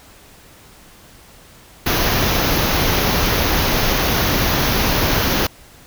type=band-stop noise; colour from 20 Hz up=pink; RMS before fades=-17 dBFS; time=1.86-5.47 s; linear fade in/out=5 ms; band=6500 to 11000 Hz; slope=96 dB/octave; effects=pink hiss -45 dBFS RMS until 5.86 s